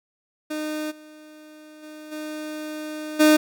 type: tone with level steps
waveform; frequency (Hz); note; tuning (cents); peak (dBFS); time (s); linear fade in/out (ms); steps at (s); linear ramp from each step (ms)
30% pulse; 306.4; D#4; -27; -24 / -41 / -36 / -28 / -10; 0.5-3.37; 10; 0.9 / 1.82 / 2.11 / 3.19; 20
effects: none